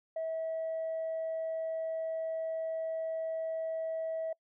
sine tone, 647 Hz, E5, 32 cents flat, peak -31 dBFS, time 0.16-4.33 s, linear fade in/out 5 ms, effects noise-tail reverb RT60 0.1 s tail -26 dB re dry + tanh soft clip ceiling -30 dBFS

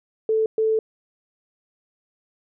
sine tone bursts at uneven times, 440 Hz, A4, in tune, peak -17 dBFS, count 2, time 0.29-0.46 / 0.58-0.79 s, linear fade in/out 2 ms, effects none

